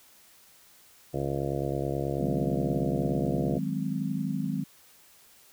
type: harmonic tone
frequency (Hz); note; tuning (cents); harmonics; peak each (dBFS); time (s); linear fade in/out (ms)
69.3; C#2; 0; 1 / 2 / 3 / 4 / 5 / 6 / 7 / 8 / 9 / 10; -40 / -32 / -42 / -38 / -34 / -38 / -36 / -39 / -38 / -40; 1.13-3.59; 20
type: chord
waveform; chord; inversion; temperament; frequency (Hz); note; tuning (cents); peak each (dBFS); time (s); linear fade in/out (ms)
sine; Ab dominant seventh; second; just; 155.74 / 186.89 / 207.7 / 259.6; Eb3 / Gb3 / Ab3 / C4; +2 / +18 / 0 / -13; -33; 2.19-4.64; 10
effects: white hiss -57 dBFS RMS until 5.52 s